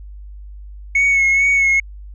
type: tone with vibrato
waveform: sine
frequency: 2200 Hz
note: C#7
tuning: 14 cents flat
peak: -9 dBFS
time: 0.95-1.8 s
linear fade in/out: 5 ms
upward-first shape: sine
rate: 2.3 Hz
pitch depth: 30 cents each way
effects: tanh soft clip ceiling -10 dBFS + added 50 Hz sine -32 dBFS peak until 2.14 s